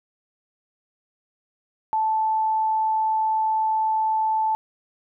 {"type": "tone", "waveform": "sine", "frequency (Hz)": 876, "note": "A5", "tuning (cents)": -8, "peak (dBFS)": -19, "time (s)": [1.93, 4.55], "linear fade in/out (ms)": 0, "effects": []}